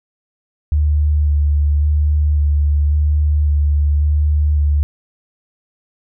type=tone with vibrato; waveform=sine; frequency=74 Hz; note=D2; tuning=14 cents sharp; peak=-11 dBFS; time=0.72-4.83 s; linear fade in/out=0 ms; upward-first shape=square; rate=0.91 Hz; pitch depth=16 cents each way; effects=none